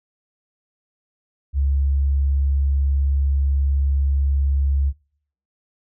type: tone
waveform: sine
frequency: 69.3 Hz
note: C#2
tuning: in tune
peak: -16 dBFS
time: 1.53-4.93 s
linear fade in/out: 50 ms
effects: noise-tail reverb RT60 0.6 s tail -23 dB re dry